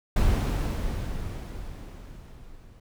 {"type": "noise with level ramp", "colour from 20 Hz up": "brown", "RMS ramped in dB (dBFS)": [-21, -50], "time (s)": [0.16, 2.8], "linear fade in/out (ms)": 5, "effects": []}